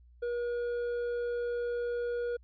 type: tone with hard clipping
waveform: sine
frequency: 479.6 Hz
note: A#4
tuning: 49 cents sharp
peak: -32 dBFS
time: 0.22-2.37 s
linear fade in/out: 10 ms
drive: 5 dB
effects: added 60 Hz sine -55 dBFS peak until 2.43 s + resampled to 11025 Hz